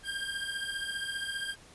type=beating tone pair; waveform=25% pulse; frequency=1595 / 1610 Hz; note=G6 / G6; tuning=+30 / +46 cents; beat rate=15 Hz; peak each=-32 / -34 dBFS; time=0.03-1.56 s; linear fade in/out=50 ms; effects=pink hiss -55 dBFS RMS until 1.74 s + resampled to 24000 Hz